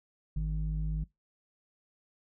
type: tone with low-pass filter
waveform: square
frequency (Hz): 52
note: G#1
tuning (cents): +3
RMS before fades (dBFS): -32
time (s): 0.36-1.04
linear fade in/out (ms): 5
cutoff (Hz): 130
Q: 9.9
effects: noise-tail reverb RT60 0.2 s tail -23 dB re dry